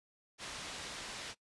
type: low-pass noise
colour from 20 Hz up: white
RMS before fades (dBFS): -45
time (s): 0.38-1.35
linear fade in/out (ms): 50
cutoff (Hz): 5100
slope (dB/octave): 12
effects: noise-tail reverb RT60 0.1 s tail -20 dB re dry + resampled to 24000 Hz